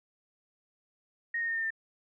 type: tone with pitch steps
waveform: sine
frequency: 1864.7 / 1847.5 / 1830.5 / 1813.7 / 1797 Hz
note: A#6 / A#6 / A#6 / A#6 / A6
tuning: 0 / -16 / -32 / -48 / +36 cents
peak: -29 dBFS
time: 1.34-1.705 s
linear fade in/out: 5 ms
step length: 73 ms
effects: none